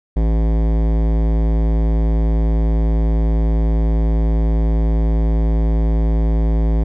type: tone with hard clipping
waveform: sine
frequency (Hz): 55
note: A1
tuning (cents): 0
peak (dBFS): -15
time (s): 0.16-6.84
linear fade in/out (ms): 10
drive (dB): 18
effects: none